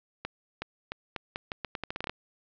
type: accelerating click train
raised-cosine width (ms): 0.3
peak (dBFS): -17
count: 15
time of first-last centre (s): 0.25-2.095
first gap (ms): 370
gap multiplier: 0.81
effects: low-pass 5000 Hz 12 dB/octave